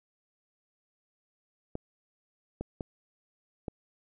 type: clicks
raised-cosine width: 2 ms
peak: -21 dBFS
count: 4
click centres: 1.754 / 2.61 / 2.808 / 3.682 s
effects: none